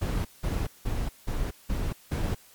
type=noise bursts; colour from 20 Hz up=brown; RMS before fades=-28 dBFS; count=6; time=0.01-2.35 s; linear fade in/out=10 ms; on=240 ms; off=180 ms; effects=white hiss -55 dBFS RMS until 2.54 s + MP3 96 kbps